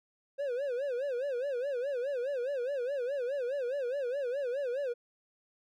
triangle tone with vibrato, 525 Hz, C5, 6 cents sharp, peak -29 dBFS, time 0.38-4.94 s, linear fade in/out 20 ms, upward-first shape sine, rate 4.8 Hz, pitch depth 170 cents each way, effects none

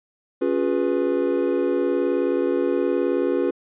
triangle chord, C# dominant seventh, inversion none, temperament equal with one note detuned, 277.2 / 356.2 / 415.3 / 493.9 Hz, C#4 / E#4 / G#4 / B4, 0 / +34 / 0 / 0 cents, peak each -23 / -21 / -24 / -23 dBFS, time 0.41-3.51 s, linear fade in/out 10 ms, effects resampled to 8000 Hz

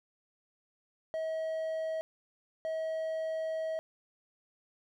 triangle tone bursts at uneven times, 640 Hz, D#5, 49 cents sharp, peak -30 dBFS, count 2, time 1.14-2.01 / 2.65-3.79 s, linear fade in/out 0 ms, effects none

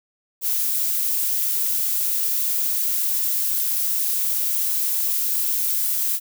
violet noise, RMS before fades -22 dBFS, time 0.41-6.2 s, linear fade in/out 50 ms, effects none

